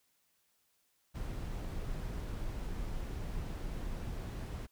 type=noise; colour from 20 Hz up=brown; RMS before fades=-39 dBFS; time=1.14-4.67 s; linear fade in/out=20 ms; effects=white hiss -75 dBFS RMS until 4.71 s

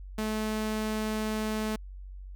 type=tone; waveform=sawtooth; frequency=216.4 Hz; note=A3; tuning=29 cents flat; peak=-25 dBFS; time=0.18-1.76 s; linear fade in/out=5 ms; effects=added 47 Hz sine -40 dBFS peak until 2.35 s

